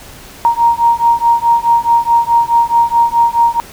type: beating tone pair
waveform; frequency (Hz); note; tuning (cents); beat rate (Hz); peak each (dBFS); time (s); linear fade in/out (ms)
sine; 932.3 / 937; A#5 / A#5; 0 / +9; 4.7; -11; 0.45-3.6; 0
effects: pink hiss -35 dBFS RMS until 3.72 s